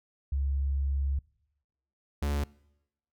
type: tone pair in turn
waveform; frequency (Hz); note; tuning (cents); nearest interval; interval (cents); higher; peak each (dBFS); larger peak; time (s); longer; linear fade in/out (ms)
sine / 45% pulse; 69 / 72.03; C#2 / D2; -7 / -33; minor second; 74; second; -26 / -27; first; 0.32-1.19 / 2.22-2.44; first; 5
effects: noise-tail reverb RT60 0.9 s tail -24 dB re dry